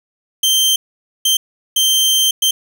sawtooth tone bursts at uneven times, 3136 Hz, G7, in tune, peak -8 dBFS, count 4, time 0.43-0.76 / 1.25-1.37 / 1.76-2.31 / 2.42-2.51 s, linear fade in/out 5 ms, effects none

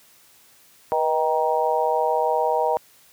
harmonic tone with a mistuned harmonic, 156.8 Hz, D#3, 14 cents sharp, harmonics 3 / 4 / 5 / 6, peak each -24 / -24 / -24 / -24 dBFS, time 0.92-2.77 s, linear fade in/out 0 ms, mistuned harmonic 3, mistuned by +50 cents, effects white hiss -54 dBFS RMS until 3.12 s + high-pass 60 Hz 12 dB/octave

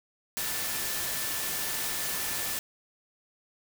sine tone in noise, 1760 Hz, A6, in tune, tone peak -43 dBFS, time 0.37-2.59 s, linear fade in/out 0 ms, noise white, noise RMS -32 dBFS, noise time 0.37-2.59 s, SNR -14 dB, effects none

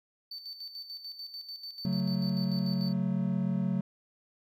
triangle tone with tremolo, 4541 Hz, C#8, 41 cents sharp, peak -37 dBFS, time 0.31-2.93 s, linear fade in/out 5 ms, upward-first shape square, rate 6.8 Hz, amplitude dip 60%
triangle chord, F# minor, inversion second, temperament just, 138.75 / 185 / 222 Hz, C#3 / F#3 / A3, +2 / 0 / +16 cents, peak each -32 / -27 / -32 dBFS, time 1.85-3.81 s, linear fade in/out 2 ms
effects none

